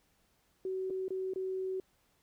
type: tone with dropouts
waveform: sine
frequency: 376.9 Hz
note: F#4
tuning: 32 cents sharp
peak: -33 dBFS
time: 0.65-1.8 s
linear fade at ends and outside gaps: 2 ms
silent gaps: 0.9-0.905 / 1.082-1.105 / 1.336-1.359 s
effects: pink hiss -72 dBFS RMS until 2.22 s